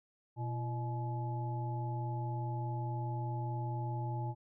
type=harmonic tone with a mistuned harmonic; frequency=121.6 Hz; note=B2; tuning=26 cents flat; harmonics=1 / 3 / 5 / 7; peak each=-35 / -46 / -51 / -42 dBFS; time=0.36-4.35 s; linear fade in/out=50 ms; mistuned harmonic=3; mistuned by=-120 cents; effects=none